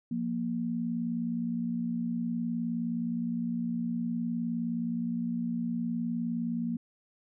sine tone pair together, 175.66 / 235.1 Hz, F3 / A#3, +10 / +15 cents, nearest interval perfect fourth, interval 505 cents, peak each -35 / -30 dBFS, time 0.11-6.77 s, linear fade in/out 5 ms, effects none

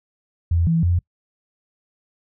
sine tone with pitch steps, 84.6 / 164.9 / 87.6 Hz, E2 / E3 / F2, +45 / +1 / +6 cents, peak -15 dBFS, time 0.51-0.99 s, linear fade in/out 5 ms, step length 160 ms, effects noise-tail reverb RT60 0.1 s tail -25 dB re dry

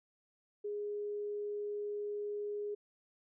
sine tone, 413.7 Hz, G#4, 7 cents flat, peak -36 dBFS, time 0.64-2.75 s, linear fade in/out 10 ms, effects none

